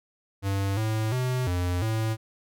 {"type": "tone with pitch steps", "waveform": "square", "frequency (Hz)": [98.2, 109.6, 127.1, 89, 110.8], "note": ["G2", "A2", "C3", "F2", "A2"], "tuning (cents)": [4, -6, -50, 33, 13], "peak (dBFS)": -25, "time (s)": [0.42, 2.17], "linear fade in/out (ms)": 50, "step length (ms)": 350, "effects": []}